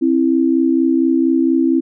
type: tone pair together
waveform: sine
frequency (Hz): 265.3 / 329.6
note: C4 / E4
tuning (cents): +24 / 0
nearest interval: major third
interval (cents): 376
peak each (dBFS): -14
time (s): 0.01-1.81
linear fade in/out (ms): 20
effects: none